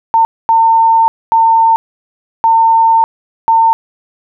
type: tone bursts at uneven times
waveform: sine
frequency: 905 Hz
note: A5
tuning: 48 cents sharp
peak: -5 dBFS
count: 5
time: 0.14-0.25 / 0.49-1.08 / 1.32-1.76 / 2.44-3.04 / 3.48-3.73 s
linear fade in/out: 0 ms
effects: none